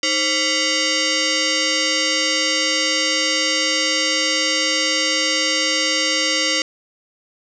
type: tone with frequency modulation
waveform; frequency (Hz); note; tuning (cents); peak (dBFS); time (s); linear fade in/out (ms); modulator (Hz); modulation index
sine; 1372; F6; -31; -16; 0.03-6.62; 2; 842; 6
effects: none